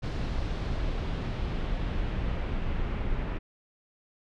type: noise with low-pass filter sweep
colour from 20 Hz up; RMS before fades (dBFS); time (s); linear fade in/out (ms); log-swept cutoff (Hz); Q
brown; -30; 0.02-3.39; 20; 4600 to 2400; 1.3
effects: none